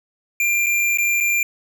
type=tone with dropouts; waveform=square; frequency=2382 Hz; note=D7; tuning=24 cents sharp; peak=-17 dBFS; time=0.4-1.43 s; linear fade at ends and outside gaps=2 ms; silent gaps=0.662-0.666 / 0.974-0.984 / 1.203-1.207 s; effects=none